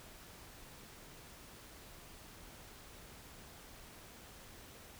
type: silence
effects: pink hiss -55 dBFS RMS until 4.99 s